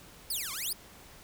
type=exponential two-way sweep; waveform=5% pulse; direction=down then up; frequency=5274 to 1014 to 5274 Hz; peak=-24 dBFS; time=0.3-0.73 s; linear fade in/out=5 ms; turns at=0.52 s; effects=pink hiss -53 dBFS RMS until 1.23 s